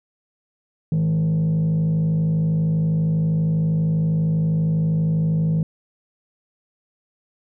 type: tone with frequency modulation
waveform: sine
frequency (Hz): 160.3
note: E3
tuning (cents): -48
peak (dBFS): -14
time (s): 0.92-5.63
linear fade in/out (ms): 2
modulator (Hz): 52.5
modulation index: 0.43
effects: tanh soft clip ceiling -16 dBFS